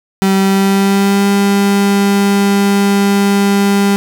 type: tone with pitch glide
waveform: 35% pulse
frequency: 193.2 to 199.78 Hz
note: G3 to G3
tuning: -25 to +33 cents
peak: -7 dBFS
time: 0.22-3.96 s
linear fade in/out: 0 ms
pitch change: +58 cents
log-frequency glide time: 0.35-1.27 s
effects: none